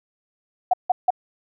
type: tone bursts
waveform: sine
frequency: 732 Hz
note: F#5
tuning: 19 cents flat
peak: -13 dBFS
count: 3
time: 0.71-1.105 s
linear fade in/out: 5 ms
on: 25 ms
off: 160 ms
effects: none